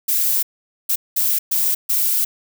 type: noise bursts at uneven times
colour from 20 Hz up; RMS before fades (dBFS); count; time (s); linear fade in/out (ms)
violet; -18; 5; 0.08-0.43 / 0.89-0.96 / 1.16-1.39 / 1.51-1.75 / 1.89-2.25; 10
effects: none